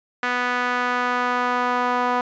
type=tone with band-pass filter sweep; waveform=sawtooth; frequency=246.9 Hz; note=B3; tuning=in tune; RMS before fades=-22 dBFS; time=0.23-2.21 s; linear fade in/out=2 ms; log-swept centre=1600 to 1000 Hz; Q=1.9; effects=resampled to 16000 Hz